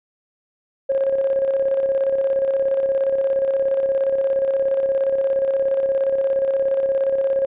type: tone with tremolo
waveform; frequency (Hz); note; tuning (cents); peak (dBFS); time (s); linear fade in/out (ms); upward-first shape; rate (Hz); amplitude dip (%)
sine; 542; C#5; -39; -14; 0.89-7.46; 10; square; 17; 45
effects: tanh soft clip ceiling -10 dBFS + resampled to 8000 Hz